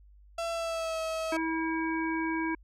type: tone with pitch glide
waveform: 35% pulse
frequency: 671 to 644.4 Hz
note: E5 to E5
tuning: +31 to -39 cents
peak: -29 dBFS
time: 0.38-1.37 s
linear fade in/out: 5 ms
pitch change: -70 cents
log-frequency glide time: 0.51-1 s
type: harmonic tone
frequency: 323.6 Hz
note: E4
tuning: 32 cents flat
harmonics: 1 / 3 / 5 / 7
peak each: -30 / -35 / -37 / -38 dBFS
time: 1.32-2.55 s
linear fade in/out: 5 ms
effects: added 50 Hz sine -53 dBFS peak until 2.63 s + low-pass 9000 Hz 12 dB/octave